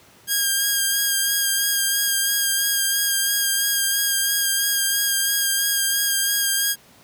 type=tone with vibrato; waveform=5% pulse; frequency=1617 Hz; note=G#6; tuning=47 cents flat; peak=-8 dBFS; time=0.27-6.76 s; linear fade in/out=50 ms; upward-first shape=sine; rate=3 Hz; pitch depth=22 cents each way; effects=pink hiss -51 dBFS RMS until 7.03 s + high-pass 100 Hz 12 dB/octave